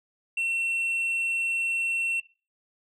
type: tone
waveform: sine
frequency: 2710 Hz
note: E7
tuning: 47 cents sharp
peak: -22 dBFS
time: 0.37-2.2 s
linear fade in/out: 5 ms
effects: noise-tail reverb RT60 0.3 s tail -17 dB re dry + tanh soft clip ceiling -24 dBFS